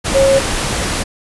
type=tone in noise; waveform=sine; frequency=543 Hz; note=C#5; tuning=36 cents flat; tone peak=-8 dBFS; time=0.14-0.4 s; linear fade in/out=20 ms; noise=pink; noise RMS=-18 dBFS; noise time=0.04-1.04 s; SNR=+7 dB; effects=resampled to 24000 Hz